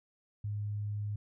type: tone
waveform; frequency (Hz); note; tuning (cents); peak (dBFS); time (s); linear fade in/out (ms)
sine; 103.83; G#2; 0; -33; 0.44-1.16; 5
effects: none